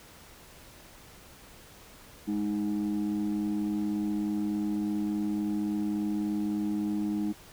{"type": "tone pair together", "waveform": "sine", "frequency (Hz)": [207.7, 311.2], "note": ["G#3", "D#4"], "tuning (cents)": [0, 0], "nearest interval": "perfect fifth", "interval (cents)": 700, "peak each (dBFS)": -28, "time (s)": [2.27, 7.33], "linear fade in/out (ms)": 20, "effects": ["tanh soft clip ceiling -24 dBFS", "pink hiss -52 dBFS RMS until 7.52 s"]}